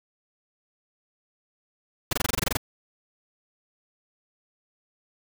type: noise bursts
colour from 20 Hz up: pink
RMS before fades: -24 dBFS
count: 11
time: 2.11-2.571 s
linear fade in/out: 5 ms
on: 21 ms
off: 23 ms
effects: none